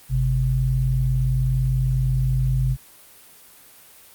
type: tone pair together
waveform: sine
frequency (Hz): 50.43 / 130.2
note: G1 / C3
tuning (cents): +50 / -8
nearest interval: octave + major third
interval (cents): 1642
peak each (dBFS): -22 / -19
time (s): 0.09-2.77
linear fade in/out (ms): 50
effects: white hiss -48 dBFS RMS until 4.14 s + Opus 32 kbps